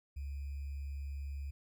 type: tone with sample-and-hold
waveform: sine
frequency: 69.9 Hz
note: C#2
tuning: 15 cents sharp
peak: -38 dBFS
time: 0.16-1.51 s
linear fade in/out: 10 ms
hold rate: 2450 Hz
effects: none